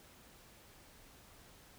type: silence
effects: pink hiss -60 dBFS RMS until 1.78 s